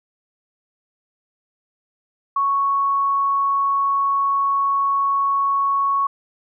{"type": "tone", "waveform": "sine", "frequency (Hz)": 1108.7, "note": "C#6", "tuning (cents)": 0, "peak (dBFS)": -16, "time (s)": [2.36, 6.07], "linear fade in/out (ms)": 5, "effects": []}